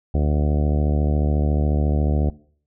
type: harmonic tone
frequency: 74.1 Hz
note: D2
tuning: 16 cents sharp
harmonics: 1 / 2 / 3 / 4 / 5 / 6 / 7 / 8 / 9 / 10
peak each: -18 / -24 / -28 / -30 / -32 / -34 / -35 / -36 / -37 / -38 dBFS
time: 0.14-2.3 s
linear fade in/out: 5 ms
effects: noise-tail reverb RT60 0.5 s tail -20 dB re dry